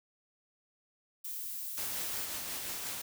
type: noise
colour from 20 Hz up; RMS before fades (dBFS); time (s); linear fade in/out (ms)
violet; -40; 1.24-2.26; 10
type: noise with tremolo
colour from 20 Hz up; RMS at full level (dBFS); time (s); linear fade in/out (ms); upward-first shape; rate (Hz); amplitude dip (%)
white; -38; 1.77-3.02; 10; sine; 5.6; 25
effects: none